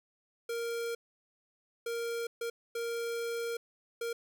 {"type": "tone bursts at uneven times", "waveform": "square", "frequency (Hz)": 466.2, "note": "A#4", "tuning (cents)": 0, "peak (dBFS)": -34, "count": 5, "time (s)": [[0.49, 0.95], [1.86, 2.27], [2.41, 2.5], [2.75, 3.57], [4.01, 4.13]], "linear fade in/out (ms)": 5, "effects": []}